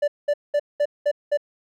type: tone bursts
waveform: triangle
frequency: 584 Hz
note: D5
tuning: 10 cents flat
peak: -15 dBFS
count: 6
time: 0.02-1.374 s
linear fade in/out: 10 ms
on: 59 ms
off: 200 ms
effects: none